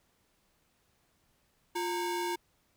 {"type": "ring-modulated tone", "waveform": "45% pulse", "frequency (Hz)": 636, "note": "D#5", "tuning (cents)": 38, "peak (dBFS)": -28, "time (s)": [1.75, 2.36], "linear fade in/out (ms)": 10, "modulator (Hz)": 285, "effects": ["pink hiss -72 dBFS RMS until 2.76 s"]}